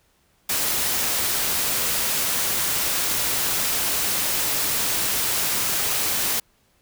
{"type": "noise", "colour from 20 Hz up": "white", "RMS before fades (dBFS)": -23, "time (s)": [0.49, 6.4], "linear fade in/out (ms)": 5, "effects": ["pink hiss -63 dBFS RMS until 6.81 s"]}